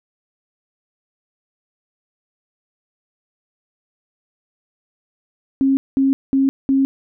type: tone bursts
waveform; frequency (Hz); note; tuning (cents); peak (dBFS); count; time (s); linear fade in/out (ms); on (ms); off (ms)
sine; 270.3; C#4; -44; -12; 4; 5.61-6.85; 0; 160; 200
effects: none